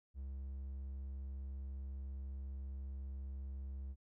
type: tone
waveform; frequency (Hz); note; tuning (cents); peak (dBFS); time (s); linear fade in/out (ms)
triangle; 67.3; C2; +49; -40; 0.14-3.96; 50
effects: none